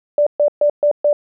sine tone bursts, 587.3 Hz, D5, in tune, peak -10 dBFS, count 5, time 0.18-1.13 s, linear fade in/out 2 ms, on 86 ms, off 130 ms, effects none

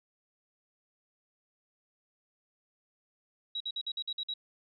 sine tone bursts, 3862 Hz, B7, 39 cents flat, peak -32 dBFS, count 8, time 3.55-4.339 s, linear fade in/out 5 ms, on 54 ms, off 51 ms, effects MP3 96 kbps

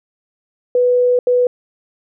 sine tone bursts at uneven times, 493.9 Hz, B4, in tune, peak -10 dBFS, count 2, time 0.75-1.19 / 1.27-1.47 s, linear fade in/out 2 ms, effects none

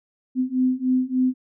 sine beating tone pair, 254.1 / 257.5 Hz, B3 / C4, +49 / -28 cents, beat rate 3.4 Hz, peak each -22 / -21 dBFS, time 0.35-1.34 s, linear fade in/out 50 ms, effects none

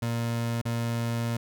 30% pulse tone with dropouts, 116.9 Hz, A#2, 5 cents sharp, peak -24 dBFS, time 0.02-1.37 s, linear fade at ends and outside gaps 5 ms, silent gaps 0.615-0.653 s, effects none

